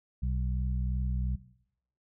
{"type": "harmonic tone", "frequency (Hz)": 62.8, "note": "B1", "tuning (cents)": 30, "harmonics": [1, 2, 3], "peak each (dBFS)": [-29, -35, -39], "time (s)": [0.22, 1.36], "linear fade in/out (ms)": 10, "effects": ["noise-tail reverb RT60 0.7 s tail -17 dB re dry"]}